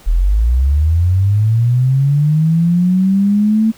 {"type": "linear sweep", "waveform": "sine", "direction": "up", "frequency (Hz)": [37.61, 223.8], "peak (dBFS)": -9, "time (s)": [0.06, 3.72], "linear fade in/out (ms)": 20, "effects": ["pink hiss -44 dBFS RMS until 3.77 s"]}